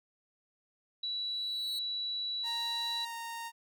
sine tone, 3932 Hz, B7, 8 cents flat, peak -33 dBFS, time 1.03-3.05 s, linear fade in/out 5 ms
sawtooth tone with exponential growth, 4278 Hz, C8, 38 cents sharp, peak -36 dBFS, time 1.05-1.79 s, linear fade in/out 5 ms, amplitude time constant 160 ms
sawtooth tone with pitch glide, 932.3 to 925.3 Hz, A#5 to A#5, 0 to -13 cents, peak -35 dBFS, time 2.43-3.52 s, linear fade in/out 50 ms, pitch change -13 cents, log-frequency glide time 3.04-3.14 s
effects none

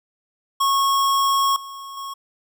square tone with level steps, 1097 Hz, C#6, 18 cents flat, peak -17 / -34 / -30 dBFS, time 0.6-2.14 s, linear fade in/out 10 ms, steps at 1.56 / 1.97 s, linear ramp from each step 2 ms, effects none

